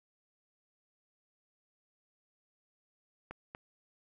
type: clicks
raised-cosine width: 0.5 ms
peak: -28 dBFS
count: 2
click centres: 3.31 / 3.549 s
effects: none